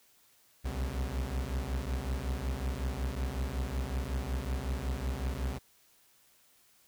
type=beating tone pair; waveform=40% pulse; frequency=62.5 / 67.9 Hz; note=B1 / C#2; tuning=+21 / -35 cents; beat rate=5.4 Hz; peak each=-34 / -34 dBFS; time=0.64-5.59 s; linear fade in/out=20 ms; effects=white hiss -65 dBFS RMS until 6.87 s